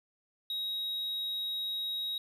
triangle tone, 3801 Hz, A#7, 33 cents sharp, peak -31 dBFS, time 0.5-2.18 s, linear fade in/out 2 ms, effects none

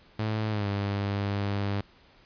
sawtooth tone with pitch glide, 108.4 to 100.56 Hz, A2 to G2, -25 to +45 cents, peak -23 dBFS, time 0.19-1.81 s, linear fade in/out 5 ms, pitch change -130 cents, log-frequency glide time 0.49-0.67 s, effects pink hiss -58 dBFS RMS until 2.25 s + resampled to 11025 Hz

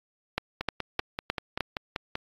two click trains, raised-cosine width 0.3 ms, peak -14 / -10 dBFS, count 9 / 5, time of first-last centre 0.61-2.154 / 0.38-1.607 s, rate 5.18 / 3.26 Hz, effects AAC 32 kbps

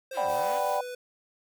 square tone with pitch glide, 528 to 495.5 Hz, C5 to B4, +16 to +6 cents, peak -36 dBFS, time 0.11-0.95 s, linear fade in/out 5 ms, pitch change -110 cents, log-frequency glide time 0.24-0.54 s
5% pulse linear two-way sweep, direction down then up, 423.8 to 62.7 to 300.8 Hz, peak -30 dBFS, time 0.12-0.61 s, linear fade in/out 50 ms, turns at 0.29 s
sine chord, G major seventh, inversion second, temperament equal, 587.3 / 740 / 784 / 987.8 Hz, D5 / F#5 / G5 / B5, 0 / 0 / 0 / 0 cents, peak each -29 / -33 / -30 / -32 dBFS, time 0.17-0.81 s, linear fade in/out 5 ms
white noise, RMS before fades -44 dBFS, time 0.26-0.81 s, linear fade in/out 50 ms
effects none

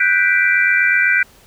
sine chord, G major seventh, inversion third, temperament equal, 1480 / 1568 / 1975.5 / 2349 Hz, F#6 / G6 / B6 / D7, 0 / 0 / 0 / 0 cents, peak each -17 dBFS, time 0-1.23 s, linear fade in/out 5 ms, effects pink hiss -48 dBFS RMS until 1.46 s

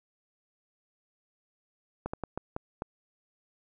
slowing click train, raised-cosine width 1 ms, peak -19 dBFS, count 6, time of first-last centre 2.06-2.821 s, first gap 75 ms, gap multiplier 1.36, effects none

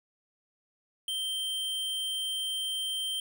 square tone, 3136 Hz, G7, in tune, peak -31 dBFS, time 1.08-3.2 s, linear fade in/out 2 ms, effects none

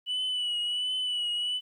sine tone with vibrato, 2960 Hz, F#7, in tune, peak -25 dBFS, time 0.06-1.61 s, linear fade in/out 50 ms, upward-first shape triangle, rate 1.4 Hz, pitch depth 45 cents each way, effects tanh soft clip ceiling -26 dBFS + 11-bit

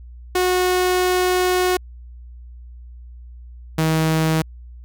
sawtooth tone pair in turn, 364.8 / 159.25 Hz, F#4 / D#3, -24 / +41 cents, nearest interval octave + major second, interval 1435 cents, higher first, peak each -12 dBFS, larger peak neither, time 0.35-1.77 / 3.78-4.42 s, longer first, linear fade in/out 5 ms, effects added 60 Hz sine -36 dBFS peak until 4.84 s

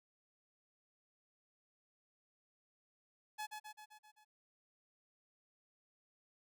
sawtooth tone with echo, 852 Hz, G#5, 44 cents sharp, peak -37 dBFS, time 3.38-3.47 s, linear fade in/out 20 ms, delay 130 ms, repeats 6, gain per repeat -4 dB, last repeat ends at 4.25 s, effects none

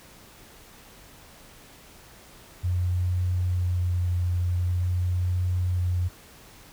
sine tone with vibrato, 89.4 Hz, F2, 41 cents sharp, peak -22 dBFS, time 2.63-6.09 s, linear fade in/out 20 ms, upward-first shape sine, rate 0.46 Hz, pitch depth 15 cents each way, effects pink hiss -50 dBFS RMS until 6.72 s

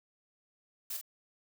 blue noise with echo, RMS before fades -38 dBFS, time 0.9-0.97 s, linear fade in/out 5 ms, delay 43 ms, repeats 1, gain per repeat -5 dB, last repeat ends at 1.013 s, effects none

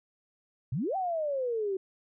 sine exponential two-way sweep, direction up then down, 110 to 784 to 372.8 Hz, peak -28 dBFS, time 0.72-1.77 s, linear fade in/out 5 ms, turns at 0.96 s, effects none

